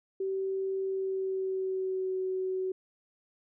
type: tone with pitch glide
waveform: sine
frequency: 384.5 to 374.9 Hz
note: G4 to F#4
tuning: -33 to +23 cents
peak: -29 dBFS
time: 0.2-2.72 s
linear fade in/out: 5 ms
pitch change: -44 cents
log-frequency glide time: 0.82-2.16 s
effects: none